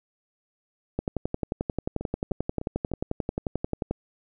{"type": "two click trains", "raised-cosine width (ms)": 2, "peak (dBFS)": [-13, -20], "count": [34, 4], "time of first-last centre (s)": [[0.99, 3.91], [2.01, 2.916]], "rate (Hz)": [11.3, 3.31], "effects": []}